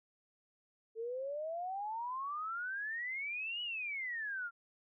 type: exponential two-way sweep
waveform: sine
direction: up then down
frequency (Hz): 440 to 2954 to 1367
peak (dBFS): -37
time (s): 0.95-4.51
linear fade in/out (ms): 50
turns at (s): 3.62
effects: none